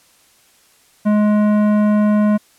triangle tone with tanh clipping, 210 Hz, G#3, 19 cents sharp, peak -13 dBFS, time 1.05-2.38 s, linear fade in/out 20 ms, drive 18 dB, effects white hiss -53 dBFS RMS until 2.58 s + low-pass 12000 Hz 12 dB/octave

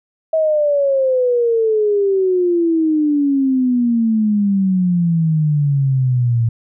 sine exponential sweep, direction down, 645 to 113.8 Hz, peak -12 dBFS, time 0.33-6.49 s, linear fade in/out 5 ms, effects none

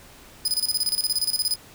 sawtooth tone with tremolo, 4997 Hz, D#8, 7 cents sharp, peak -17 dBFS, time 0.45-1.56 s, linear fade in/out 5 ms, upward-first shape square, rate 17 Hz, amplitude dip 80%, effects pink hiss -48 dBFS RMS until 1.74 s

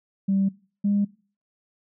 sine tone pair in turn, 194.9 / 202.8 Hz, G3 / G#3, -10 / -41 cents, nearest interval minor second, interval 69 cents, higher second, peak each -18 dBFS, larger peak neither, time 0.28-0.49 / 0.84-1.05 s, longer neither, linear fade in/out 10 ms, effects noise-tail reverb RT60 0.4 s tail -22 dB re dry + tanh soft clip ceiling -14 dBFS

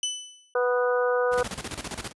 25% pulse tone with exponential decay, 3000 Hz, F#7, 23 cents sharp, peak -20 dBFS, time 0.03-0.54 s, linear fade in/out 2 ms, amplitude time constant 110 ms
harmonic tone, 246.9 Hz, B3, in tune, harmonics 2 / 3 / 4 / 5 / 6, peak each -22 / -33 / -33 / -31 / -31 dBFS, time 0.55-1.43 s, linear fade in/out 5 ms
pink noise with tremolo, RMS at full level -32 dBFS, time 1.31-2.13 s, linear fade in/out 50 ms, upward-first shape square, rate 15 Hz, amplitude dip 75%
effects high-pass 60 Hz 12 dB/octave + resampled to 24000 Hz

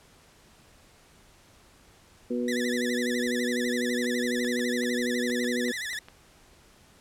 harmonic tone, 122.1 Hz, B2, 19 cents flat, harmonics 2 / 3 / 4, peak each -28 / -33 / -32 dBFS, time 2.3-5.72 s, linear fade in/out 10 ms
sawtooth tone with vibrato, 1853 Hz, A#6, 11 cents flat, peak -28 dBFS, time 2.48-5.99 s, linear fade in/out 2 ms, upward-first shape sine, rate 12 Hz, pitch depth 160 cents each way
clicks, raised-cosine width 0.3 ms, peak -29 dBFS, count 9, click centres 4.044 / 4.447 / 4.593 / 4.835 / 5.3 / 5.443 / 5.683 / 5.932 / 6.085 s
effects pink hiss -57 dBFS RMS until 7 s + low-pass 11000 Hz 12 dB/octave

